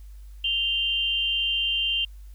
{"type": "tone pair together", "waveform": "sine", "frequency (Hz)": [2794, 3136], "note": ["F7", "G7"], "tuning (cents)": [0, 0], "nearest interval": "major second", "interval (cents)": 200, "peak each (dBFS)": -25, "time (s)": [0.44, 2.05], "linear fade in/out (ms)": 5, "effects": ["added 50 Hz sine -40 dBFS peak until 2.34 s", "white hiss -63 dBFS RMS until 2.34 s"]}